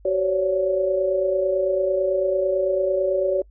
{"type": "tone cluster", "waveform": "sine", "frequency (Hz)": [378, 538, 567], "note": ["F#4", "C5", "C#5"], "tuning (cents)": [37, 48, 39], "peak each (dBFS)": [-23, -28, -20], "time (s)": [0.05, 3.42], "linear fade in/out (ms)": 5, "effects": ["noise-tail reverb RT60 0.1 s tail -24 dB re dry", "added 50 Hz sine -47 dBFS peak until 3.5 s"]}